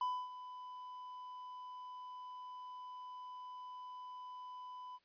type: tone with ADSR envelope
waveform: triangle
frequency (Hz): 1000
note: B5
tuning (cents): +21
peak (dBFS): -31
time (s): 0.01-4.99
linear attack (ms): 3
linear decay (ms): 270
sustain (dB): -14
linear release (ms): 39
effects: white hiss -75 dBFS RMS until 5.04 s + resampled to 11025 Hz